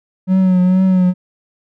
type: tone with vibrato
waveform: triangle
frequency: 185 Hz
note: F#3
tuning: in tune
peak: -7 dBFS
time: 0.27-1.14 s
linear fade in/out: 50 ms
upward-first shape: triangle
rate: 2.2 Hz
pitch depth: 45 cents each way
effects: none